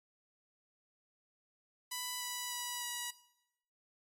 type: tone with pitch steps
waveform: 5% pulse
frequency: 992 / 984 / 976.1 / 968.2 Hz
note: B5 / B5 / B5 / B5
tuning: +7 / -7 / -21 / -35 cents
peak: -26 dBFS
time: 1.91-3.11 s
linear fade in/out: 10 ms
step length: 300 ms
effects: noise-tail reverb RT60 0.8 s tail -17 dB re dry + MP3 64 kbps